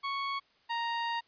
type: tone pair in turn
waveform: sawtooth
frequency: 1108.7 / 932.3 Hz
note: C#6 / A#5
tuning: 0 / 0 cents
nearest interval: minor third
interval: 300 cents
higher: first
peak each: -28 / -27 dBFS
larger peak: second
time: 0.03-0.4 / 0.69-1.21 s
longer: second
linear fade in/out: 20 ms
effects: white hiss -67 dBFS RMS until 1.27 s + resampled to 11025 Hz